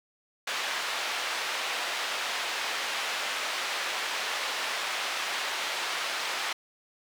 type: band-pass noise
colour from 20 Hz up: white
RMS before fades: -32 dBFS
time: 0.47-6.53 s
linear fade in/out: 5 ms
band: 620 to 3300 Hz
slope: 12 dB/octave
effects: none